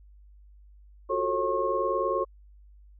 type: tone cluster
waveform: sine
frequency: 354.7 / 374.2 / 443.9 / 543 / 1083 Hz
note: F4 / F#4 / A4 / C#5 / C#6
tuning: +27 / +20 / +15 / -36 / -41 cents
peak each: -35 / -32 / -31 / -29 / -29 dBFS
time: 1.09-2.25 s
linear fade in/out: 20 ms
effects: added 50 Hz sine -50 dBFS peak until 2.99 s